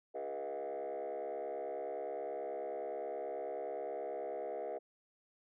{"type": "tone with frequency modulation", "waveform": "sine", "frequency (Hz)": 554.4, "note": "C#5", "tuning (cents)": 0, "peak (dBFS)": -36, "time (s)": [0.14, 4.79], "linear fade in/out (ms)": 20, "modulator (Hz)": 69.4, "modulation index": 2.4, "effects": ["tanh soft clip ceiling -36 dBFS"]}